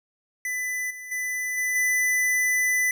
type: tone with level steps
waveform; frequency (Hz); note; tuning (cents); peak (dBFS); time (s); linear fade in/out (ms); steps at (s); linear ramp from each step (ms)
square; 1999; B6; +20; -27 / -37 / -27 / -24 / -21; 0.45-2.91; 2; 0.9 / 1.11 / 1.57 / 1.75; 10
effects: none